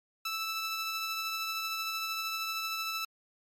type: tone with tremolo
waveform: 15% pulse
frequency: 1318.5 Hz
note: E6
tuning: in tune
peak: -25 dBFS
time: 0.25-3.05 s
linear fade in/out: 5 ms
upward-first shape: triangle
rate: 13 Hz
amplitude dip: 30%
effects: MP3 64 kbps